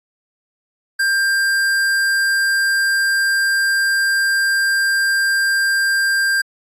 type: tone with hard clipping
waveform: sine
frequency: 1590 Hz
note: G6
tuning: 24 cents sharp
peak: -16 dBFS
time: 0.99-6.42 s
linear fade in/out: 10 ms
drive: 14 dB
effects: AAC 64 kbps